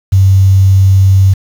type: tone with quantisation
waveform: sine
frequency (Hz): 96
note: G2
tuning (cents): -36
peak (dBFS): -3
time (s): 0.12-1.34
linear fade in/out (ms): 10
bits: 5
effects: none